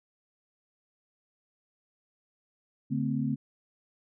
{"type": "tone cluster", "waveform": "sine", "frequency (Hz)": [143.2, 222.3, 259.1], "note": ["D3", "A3", "C4"], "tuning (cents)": [-43, 18, -17], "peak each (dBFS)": -31, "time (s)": [2.9, 3.36], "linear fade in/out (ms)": 20, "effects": []}